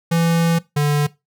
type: tone pair in turn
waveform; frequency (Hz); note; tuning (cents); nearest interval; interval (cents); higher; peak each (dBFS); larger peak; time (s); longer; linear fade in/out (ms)
square; 167.2 / 146.75; E3 / D3; +25 / -1; major second; 226; first; -15; neither; 0.11-0.59 / 0.76-1.07; first; 10
effects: noise-tail reverb RT60 0.2 s tail -19 dB re dry